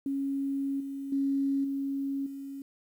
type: tone with level steps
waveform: sine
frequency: 275.4 Hz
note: C#4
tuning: 11 cents flat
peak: -28 / -34 / -25 / -29 / -37 dBFS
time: 0.06-2.62 s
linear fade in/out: 2 ms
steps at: 0.8 / 1.12 / 1.64 / 2.26 s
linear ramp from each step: 5 ms
effects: 10-bit